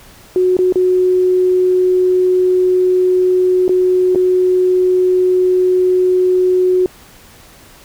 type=tone with dropouts; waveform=sine; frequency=366.8 Hz; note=F#4; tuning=15 cents flat; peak=-9 dBFS; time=0.36-6.86 s; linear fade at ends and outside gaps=1 ms; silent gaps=0.568-0.589 / 0.724-0.757 / 3.68-3.693 / 4.149-4.157 s; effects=pink hiss -42 dBFS RMS until 7.84 s